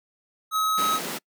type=tone; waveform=square; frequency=1278 Hz; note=D#6; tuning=46 cents sharp; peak=-22 dBFS; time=0.51-1 s; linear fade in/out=50 ms
type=high-pass noise; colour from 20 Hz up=pink; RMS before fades=-32 dBFS; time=0.77-1.19 s; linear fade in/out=20 ms; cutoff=160 Hz; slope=96 dB/octave
effects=noise-tail reverb RT60 0.1 s tail -26 dB re dry